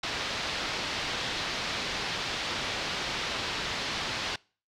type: low-pass noise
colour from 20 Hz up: white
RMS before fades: -33 dBFS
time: 0.03-4.36 s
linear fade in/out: 5 ms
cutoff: 4600 Hz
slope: 24 dB/octave
effects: noise-tail reverb RT60 0.4 s tail -25 dB re dry